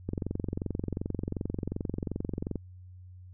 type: click train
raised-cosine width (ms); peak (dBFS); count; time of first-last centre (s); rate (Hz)
3; -19; 57; 0.09-2.557; 22.7
effects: added 91 Hz sine -46 dBFS peak until 3.33 s